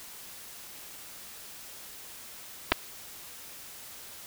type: clicks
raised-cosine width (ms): 0.3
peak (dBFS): -5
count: 2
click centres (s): 2.719 / 2.722
effects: white hiss -46 dBFS RMS until 4.26 s